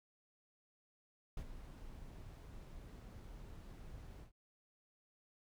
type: noise with ADSR envelope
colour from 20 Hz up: brown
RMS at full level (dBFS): -43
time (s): 1.37-4.32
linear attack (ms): 4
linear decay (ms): 65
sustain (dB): -9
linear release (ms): 110
effects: none